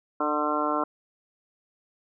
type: harmonic tone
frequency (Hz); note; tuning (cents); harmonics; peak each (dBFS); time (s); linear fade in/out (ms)
149.9; D3; +36; 2 / 3 / 4 / 5 / 6 / 7 / 8 / 9; -30 / -34 / -31 / -33 / -36 / -29 / -37 / -30; 0.2-0.84; 5
effects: none